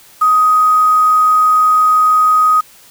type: tone with quantisation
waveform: sine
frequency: 1253 Hz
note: D#6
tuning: 12 cents sharp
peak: -7 dBFS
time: 0.21-2.61 s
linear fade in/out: 10 ms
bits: 5
effects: white hiss -43 dBFS RMS until 2.9 s